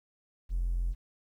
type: tone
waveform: triangle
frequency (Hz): 43.36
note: F1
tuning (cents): -12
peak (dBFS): -24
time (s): 0.49-0.95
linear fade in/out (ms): 50
effects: tanh soft clip ceiling -24 dBFS + 11-bit